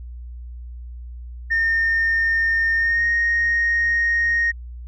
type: tone with pitch glide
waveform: sine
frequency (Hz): 1823 to 1862.4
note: A#6 to A#6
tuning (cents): -39 to -2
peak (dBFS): -15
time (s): 1.5-4.52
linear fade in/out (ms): 20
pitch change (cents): +37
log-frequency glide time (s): 2.76-3.04
effects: tanh soft clip ceiling -13 dBFS + added 60 Hz sine -32 dBFS peak until 4.87 s